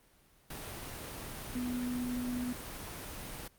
sine tone in noise, 246.9 Hz, B3, in tune, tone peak -33 dBFS, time 1.55-2.53 s, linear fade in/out 5 ms, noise pink, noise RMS -43 dBFS, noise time 0.5-3.48 s, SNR +7 dB, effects pink hiss -65 dBFS RMS until 3.58 s + Opus 32 kbps

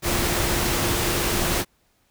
sine tone in noise, 348.7 Hz, F4, 3 cents flat, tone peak -31 dBFS, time 0.02-1.65 s, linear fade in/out 50 ms, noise pink, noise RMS -23 dBFS, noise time 0.02-1.65 s, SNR -11 dB, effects pink hiss -65 dBFS RMS until 2.1 s

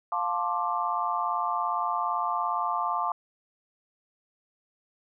sine chord, D minor seventh, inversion first, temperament just, 704.8 / 881 / 1057.2 / 1174.7 Hz, F5 / A5 / C6 / D6, +16 / +2 / +18 / 0 cents, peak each -32 / -31 / -31 / -30 dBFS, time 0.12-3.12 s, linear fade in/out 2 ms, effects none

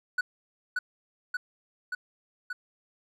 triangle tone with echo, 1480 Hz, F#6, in tune, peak -22 dBFS, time 0.18-0.21 s, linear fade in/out 5 ms, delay 580 ms, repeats 4, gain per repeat -2 dB, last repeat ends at 2.53 s, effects resampled to 32000 Hz

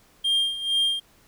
triangle tone with tremolo, 3203 Hz, G7, 37 cents sharp, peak -17 dBFS, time 0.24-1 s, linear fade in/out 10 ms, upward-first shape sine, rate 2.2 Hz, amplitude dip 75%, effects pink hiss -58 dBFS RMS until 1.27 s

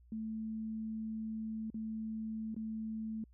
sine tone with dropouts, 220 Hz, A3, in tune, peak -37 dBFS, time 0.12-3.24 s, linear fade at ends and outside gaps 2 ms, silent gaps 1.702-1.743 / 2.545-2.564 s, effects added 60 Hz sine -59 dBFS peak until 3.33 s

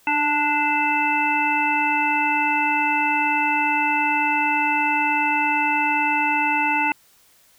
harmonic tone with a mistuned harmonic, 293.7 Hz, D4, in tune, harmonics 1 / 3 / 5 / 7 / 9, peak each -28 / -21 / -28 / -27 / -22 dBFS, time 0.07-6.92 s, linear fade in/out 2 ms, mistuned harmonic 1, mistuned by +28 cents, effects white hiss -56 dBFS RMS until 7.58 s

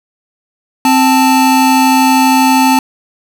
square tone pair together, 262.5 / 880 Hz, C4 / A5, +6 / 0 cents, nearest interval octave + major sixth, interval 2094 cents, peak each -10 dBFS, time 0.85-2.79 s, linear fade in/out 2 ms, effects none

